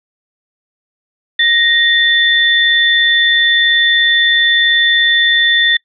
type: tone pair together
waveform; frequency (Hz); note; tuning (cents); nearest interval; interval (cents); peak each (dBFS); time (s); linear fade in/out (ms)
sine; 1869 / 3528; A#6 / A7; +4 / +4; major seventh; 1100; -11; 1.39-5.77; 5
effects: noise-tail reverb RT60 0.1 s tail -25 dB re dry